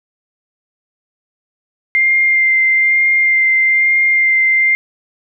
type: tone with vibrato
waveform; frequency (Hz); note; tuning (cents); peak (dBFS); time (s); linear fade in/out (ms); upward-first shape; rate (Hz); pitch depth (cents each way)
sine; 2100; C7; +6; -9; 1.95-4.75; 0; sine; 1.1; 13
effects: none